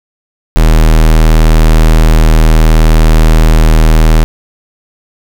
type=tone; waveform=square; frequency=39.65 Hz; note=D#1; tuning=33 cents sharp; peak=-3 dBFS; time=0.56-4.24 s; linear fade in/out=0 ms; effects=none